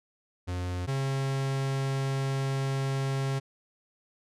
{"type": "tone pair in turn", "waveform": "45% pulse", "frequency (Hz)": [89.7, 135.45], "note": ["F2", "C#3"], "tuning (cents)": [47, -40], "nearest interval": "perfect fifth", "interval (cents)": 713, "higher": "second", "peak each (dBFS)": [-30, -27], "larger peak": "second", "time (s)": [[0.47, 0.87], [0.87, 3.4]], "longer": "second", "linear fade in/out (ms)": 20, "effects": ["low-pass 9000 Hz 12 dB/octave"]}